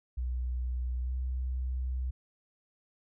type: tone with pitch glide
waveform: sine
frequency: 61.9 to 63.57 Hz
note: B1 to C2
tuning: +5 to -49 cents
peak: -30 dBFS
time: 0.17-2.11 s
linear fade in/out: 10 ms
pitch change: +46 cents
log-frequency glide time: 1.02-1.12 s
effects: none